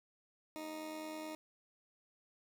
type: tone with amplitude modulation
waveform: 20% pulse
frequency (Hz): 311.1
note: D#4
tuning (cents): 0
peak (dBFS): -36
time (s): 0.56-1.35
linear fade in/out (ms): 0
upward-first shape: sine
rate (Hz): 89.6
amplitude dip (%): 40
effects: none